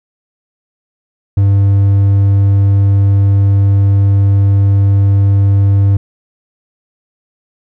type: tone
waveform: triangle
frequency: 99.2 Hz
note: G2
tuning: 21 cents sharp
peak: -4 dBFS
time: 1.37-5.97 s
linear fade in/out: 5 ms
effects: none